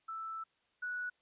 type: tone pair in turn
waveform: sine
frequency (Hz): 1321 / 1471.7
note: E6 / F#6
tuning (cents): +3 / -10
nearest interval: major second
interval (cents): 187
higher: second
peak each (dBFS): -39 / -36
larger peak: second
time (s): 0.08-0.44 / 0.82-1.1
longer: first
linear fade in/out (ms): 10
effects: white hiss -75 dBFS RMS until 1.21 s + resampled to 8000 Hz